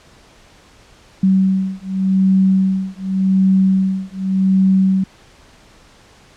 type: beating tone pair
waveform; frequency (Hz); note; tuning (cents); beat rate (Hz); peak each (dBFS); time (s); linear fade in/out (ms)
sine; 190 / 190.87; F#3 / G3; +46 / -46; 0.87; -15; 1.23-5.04; 5
effects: pink hiss -47 dBFS RMS until 6.36 s + low-pass 7000 Hz 12 dB/octave